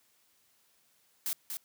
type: noise with echo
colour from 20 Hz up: blue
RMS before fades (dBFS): -33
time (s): 1.26-1.33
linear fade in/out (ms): 0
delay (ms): 240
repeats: 1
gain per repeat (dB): -5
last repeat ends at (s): 1.57
effects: white hiss -69 dBFS RMS until 1.64 s + high-pass 80 Hz 12 dB/octave